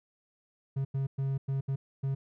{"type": "tone bursts at uneven times", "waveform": "triangle", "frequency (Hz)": 135.8, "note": "C#3", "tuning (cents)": -35, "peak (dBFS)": -26, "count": 6, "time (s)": [[0.76, 0.85], [0.94, 1.07], [1.18, 1.38], [1.48, 1.61], [1.68, 1.76], [2.03, 2.15]], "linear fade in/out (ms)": 10, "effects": []}